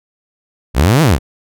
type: exponential two-way sweep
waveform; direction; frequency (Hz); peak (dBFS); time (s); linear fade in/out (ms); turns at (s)
sawtooth; up then down; 55 to 171.2 to 55; -4; 0.74-1.19; 50; 1.02
effects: none